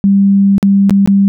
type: tone with dropouts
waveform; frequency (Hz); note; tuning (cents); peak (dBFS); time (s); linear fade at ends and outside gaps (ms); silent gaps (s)
sine; 197.7; G3; +15; -5; 0.04-1.28; 0; 0.581-0.628 / 0.896-0.907 / 1.06-1.075
effects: none